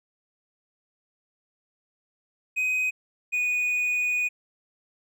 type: tone pair in turn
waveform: triangle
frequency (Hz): 2511 / 2472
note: D#7 / D#7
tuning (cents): +15 / -12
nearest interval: unison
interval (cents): 27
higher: first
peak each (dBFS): -21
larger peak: neither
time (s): 2.56-2.91 / 3.32-4.29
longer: second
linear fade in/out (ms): 20
effects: none